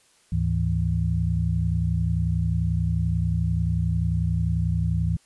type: tone cluster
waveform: sine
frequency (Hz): 74.3 / 105.6 / 163.5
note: D2 / G#2 / E3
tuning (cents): +21 / +29 / -14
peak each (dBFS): -25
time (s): 0.32-5.17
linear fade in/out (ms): 5
effects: white hiss -60 dBFS RMS until 5.25 s + resampled to 24000 Hz